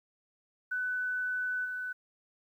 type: tone with level steps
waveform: sine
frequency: 1498 Hz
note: F#6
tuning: 21 cents sharp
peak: -30 / -34 dBFS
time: 0.71-1.93 s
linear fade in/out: 10 ms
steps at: 1.64 s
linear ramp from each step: 20 ms
effects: 11-bit